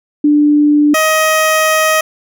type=tone pair in turn; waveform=sine / 15% pulse; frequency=295.4 / 629.4 Hz; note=D4 / D#5; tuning=+10 / +20 cents; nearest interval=octave + minor second; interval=1310 cents; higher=second; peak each=-6 / -3 dBFS; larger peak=second; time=0.24-0.94 / 0.94-2.01 s; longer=second; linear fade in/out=5 ms; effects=none